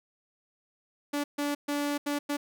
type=tone bursts at uneven times; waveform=sawtooth; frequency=289.2 Hz; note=D4; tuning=27 cents flat; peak=-24 dBFS; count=5; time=1.13-1.24 / 1.38-1.55 / 1.68-1.98 / 2.06-2.19 / 2.29-2.37 s; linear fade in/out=10 ms; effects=none